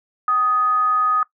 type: tone with frequency modulation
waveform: sine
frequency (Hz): 1249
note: D#6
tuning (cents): +6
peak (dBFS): -15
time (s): 0.28-1.23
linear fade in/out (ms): 2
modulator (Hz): 477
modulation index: 0.22
effects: noise-tail reverb RT60 0.1 s tail -20 dB re dry